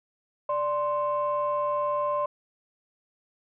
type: tone pair together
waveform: sine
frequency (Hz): 588.3 / 1046.5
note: D5 / C6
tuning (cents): +3 / 0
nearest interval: minor seventh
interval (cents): 997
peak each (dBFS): -26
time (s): 0.49-2.26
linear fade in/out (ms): 5
effects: tanh soft clip ceiling -18 dBFS